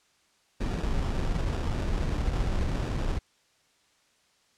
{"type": "noise with sample-and-hold", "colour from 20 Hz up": "brown", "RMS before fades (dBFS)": -28, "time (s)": [0.6, 3.19], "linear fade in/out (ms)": 10, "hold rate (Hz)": 2100, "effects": ["white hiss -66 dBFS RMS until 4.57 s", "low-pass 7000 Hz 12 dB/octave"]}